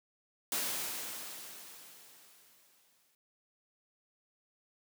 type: noise with exponential decay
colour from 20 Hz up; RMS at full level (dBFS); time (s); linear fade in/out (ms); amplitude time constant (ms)
white; -33; 0.52-3.15; 1; 570
effects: high-pass 150 Hz 12 dB/octave